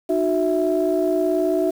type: tone cluster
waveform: sine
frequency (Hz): 307.9 / 366.6 / 656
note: D#4 / F#4 / E5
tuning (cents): -18 / -16 / -9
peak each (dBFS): -22 / -20 / -21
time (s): 0.09-1.71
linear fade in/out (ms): 10
effects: tanh soft clip ceiling -9 dBFS + 7-bit